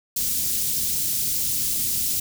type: band-stop noise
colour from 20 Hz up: white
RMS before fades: -24 dBFS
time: 0.16-2.2 s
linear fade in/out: 5 ms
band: 220 to 5000 Hz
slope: 12 dB/octave
effects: none